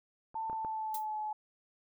clicks, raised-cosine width 1 ms, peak -39 / -29 / -35 / -29 dBFS, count 4, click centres 0.344 / 0.498 / 0.53 / 0.648 s
sine tone with pitch glide, 890 to 854.7 Hz, A5 to G#5, +20 to +49 cents, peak -34 dBFS, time 0.35-1.33 s, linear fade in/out 5 ms, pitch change -71 cents, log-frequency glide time 0.49-1.19 s
violet noise with exponential decay, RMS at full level -36 dBFS, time 0.94-1.06 s, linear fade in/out 5 ms, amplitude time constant 26 ms
effects none

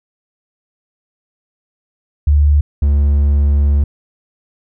sine / triangle tone pair in turn, 73.2 / 71.61 Hz, D2 / D2, -5 / -43 cents, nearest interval unison, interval 38 cents, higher first, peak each -7 dBFS, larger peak neither, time 2.27-2.61 / 2.82-3.84 s, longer second, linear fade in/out 5 ms, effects none

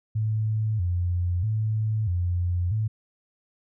sine tone with vibrato, 98.1 Hz, G2, 2 cents sharp, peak -22 dBFS, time 0.15-2.88 s, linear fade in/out 10 ms, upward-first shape square, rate 0.78 Hz, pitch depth 180 cents each way, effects none

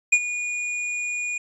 square tone with ADSR envelope, 2446 Hz, D#7, 30 cents flat, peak -12 dBFS, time 0.12-1.38 s, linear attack 10 ms, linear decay 56 ms, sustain -14 dB, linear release 5 ms, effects resampled to 24000 Hz

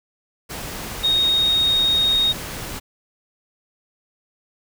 sine tone in noise, 3729 Hz, A#7, in tune, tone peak -15 dBFS, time 1.03-2.33 s, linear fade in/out 20 ms, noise pink, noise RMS -31 dBFS, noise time 0.49-2.8 s, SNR +13 dB, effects none

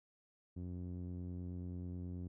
sawtooth tone with low-pass filter, 89.3 Hz, F2, 39 cents sharp, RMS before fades -44 dBFS, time 0.56-2.28 s, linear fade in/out 10 ms, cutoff 270 Hz, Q 1.4, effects none

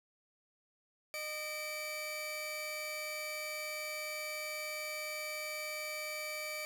sawtooth tone pair together, 612 / 2311 Hz, D#5 / D7, -29 / -28 cents, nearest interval octave + major seventh, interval 2301 cents, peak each -39 / -37 dBFS, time 1.14-6.65 s, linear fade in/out 0 ms, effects none

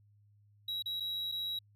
triangle tone with dropouts, 3869 Hz, B7, 36 cents flat, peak -33 dBFS, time 0.68-1.59 s, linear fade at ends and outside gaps 5 ms, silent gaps 0.824-0.858 / 1-1.004 / 1.317-1.321 s, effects added 103 Hz sine -62 dBFS peak until 1.75 s

